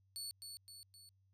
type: tone with echo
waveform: 25% pulse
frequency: 4435 Hz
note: C#8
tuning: in tune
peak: -38 dBFS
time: 0.16-0.31 s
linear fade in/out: 0 ms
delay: 260 ms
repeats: 3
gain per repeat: -5 dB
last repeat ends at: 1.09 s
effects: added 96 Hz sine -70 dBFS peak until 1.33 s